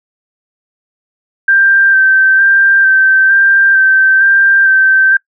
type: tone with vibrato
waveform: sine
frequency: 1568 Hz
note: G6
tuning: in tune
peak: -5 dBFS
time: 1.48-5.17 s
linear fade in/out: 5 ms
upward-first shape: square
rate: 1.1 Hz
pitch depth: 17 cents each way
effects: noise-tail reverb RT60 0.1 s tail -22 dB re dry